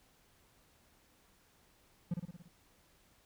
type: tone with echo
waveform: triangle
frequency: 173.2 Hz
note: F3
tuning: 14 cents flat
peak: -29 dBFS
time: 2.11-2.14 s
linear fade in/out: 5 ms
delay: 57 ms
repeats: 6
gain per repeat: -4 dB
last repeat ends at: 2.482 s
effects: pink hiss -68 dBFS RMS until 3.25 s